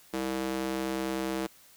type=tone with high-pass filter; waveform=square; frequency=65.41 Hz; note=C2; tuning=in tune; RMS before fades=-32 dBFS; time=0.13-1.47 s; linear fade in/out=10 ms; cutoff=300 Hz; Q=1.7; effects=white hiss -57 dBFS RMS until 1.76 s